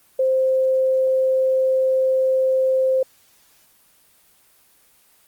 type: tone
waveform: sine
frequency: 523.3 Hz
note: C5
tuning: in tune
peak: -15 dBFS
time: 0.19-3.03 s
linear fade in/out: 5 ms
effects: white hiss -56 dBFS RMS until 5.27 s + Opus 24 kbps